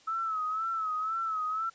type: tone with vibrato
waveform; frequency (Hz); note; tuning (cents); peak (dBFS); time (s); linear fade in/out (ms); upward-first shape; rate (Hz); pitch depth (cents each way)
sine; 1298; E6; -27; -29; 0.07-1.7; 10; sine; 2; 66
effects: white hiss -60 dBFS RMS until 1.74 s + resampled to 16000 Hz